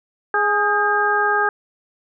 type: harmonic tone with a mistuned harmonic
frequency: 415.3 Hz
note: G#4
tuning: in tune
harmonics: 1 / 2 / 3 / 4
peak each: -23 / -21 / -21 / -19 dBFS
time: 0.34-1.49 s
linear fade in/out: 2 ms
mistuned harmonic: 4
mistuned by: -56 cents
effects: none